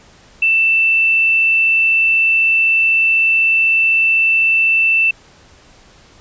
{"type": "tone", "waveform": "sine", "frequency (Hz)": 2664, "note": "E7", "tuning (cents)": 18, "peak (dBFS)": -10, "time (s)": [0.42, 5.11], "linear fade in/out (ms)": 5, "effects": ["pink hiss -46 dBFS RMS until 6.2 s", "resampled to 16000 Hz"]}